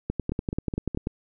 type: two click trains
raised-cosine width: 3 ms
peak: -16 / -13 dBFS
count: 4 / 11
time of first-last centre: 0.32-0.948 / 0.1-1.071 s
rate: 4.78 / 10.3 Hz
effects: none